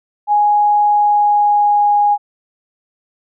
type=tone with pitch glide; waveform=sine; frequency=830.6 to 824.4 Hz; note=G#5 to G#5; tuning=0 to -13 cents; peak=-9 dBFS; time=0.27-2.18 s; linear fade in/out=50 ms; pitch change=-13 cents; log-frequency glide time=0.86-2.01 s; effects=none